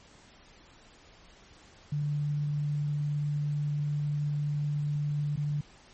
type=tone with dropouts; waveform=sine; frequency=146.83 Hz; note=D3; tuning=in tune; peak=-27 dBFS; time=1.92-5.61 s; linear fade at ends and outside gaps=5 ms; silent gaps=5.36-5.374 s; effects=pink hiss -56 dBFS RMS until 5.93 s + MP3 32 kbps